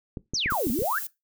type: clicks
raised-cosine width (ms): 3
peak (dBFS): -20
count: 8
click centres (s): 0.172 / 0.336 / 0.46 / 0.522 / 0.669 / 0.701 / 0.79 / 0.82
type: exponential two-way sweep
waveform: sine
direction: down then up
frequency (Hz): 6610 to 210 to 1791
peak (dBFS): -24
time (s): 0.34-0.99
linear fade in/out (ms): 5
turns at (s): 0.71
type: noise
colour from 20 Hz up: violet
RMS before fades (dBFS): -34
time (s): 0.5-1.07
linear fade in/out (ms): 5
effects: noise-tail reverb RT60 0.2 s tail -19 dB re dry